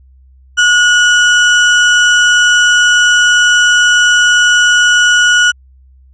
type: tone with sample-and-hold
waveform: sine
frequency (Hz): 1449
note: F#6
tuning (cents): -37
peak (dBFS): -5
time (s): 0.57-5.52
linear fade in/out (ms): 20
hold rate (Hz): 4410
effects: added 65 Hz sine -40 dBFS peak until 6.13 s + resampled to 16000 Hz